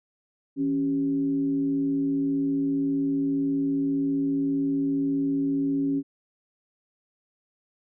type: tone with frequency modulation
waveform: sine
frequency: 277.2 Hz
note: C#4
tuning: in tune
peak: -22 dBFS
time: 0.56-6.03 s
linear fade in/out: 50 ms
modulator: 115 Hz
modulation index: 0.36
effects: none